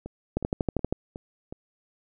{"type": "two click trains", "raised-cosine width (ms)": 2, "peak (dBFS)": [-11, -23], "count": [8, 5], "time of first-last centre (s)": [[0.37, 0.926], [0.06, 1.525]], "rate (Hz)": [12.6, 2.73], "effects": []}